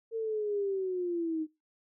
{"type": "linear sweep", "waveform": "sine", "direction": "down", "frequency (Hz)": [456.3, 308.9], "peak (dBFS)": -29, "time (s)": [0.11, 1.47], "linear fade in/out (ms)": 50, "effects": ["noise-tail reverb RT60 0.2 s tail -18 dB re dry"]}